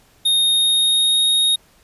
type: tone with pitch glide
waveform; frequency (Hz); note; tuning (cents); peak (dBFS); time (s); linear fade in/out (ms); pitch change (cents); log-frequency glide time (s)
square; 3700 to 3734; A#7 to A#7; -14 to +2; -14; 0.25-1.56; 10; +16; 0.35-1.23
effects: pink hiss -54 dBFS RMS until 1.83 s + resampled to 32000 Hz